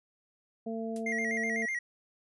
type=harmonic tone; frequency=225.2 Hz; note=A3; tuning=40 cents sharp; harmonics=1 / 2 / 3; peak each=-35 / -38 / -40 dBFS; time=0.66-1.66 s; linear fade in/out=10 ms
type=noise with exponential decay; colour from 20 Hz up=blue; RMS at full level=-41 dBFS; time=0.96-1.05 s; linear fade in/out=1 ms; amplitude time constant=19 ms
type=tone with vibrato; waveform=triangle; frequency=2011 Hz; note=B6; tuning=31 cents sharp; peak=-29 dBFS; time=1.06-1.79 s; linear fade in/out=5 ms; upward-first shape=square; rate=8 Hz; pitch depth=81 cents each way
effects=resampled to 24000 Hz